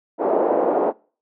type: band-pass noise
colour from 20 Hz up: white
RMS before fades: -19 dBFS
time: 0.18-0.93 s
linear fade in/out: 50 ms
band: 320 to 690 Hz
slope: 24 dB/octave
effects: noise-tail reverb RT60 0.4 s tail -24 dB re dry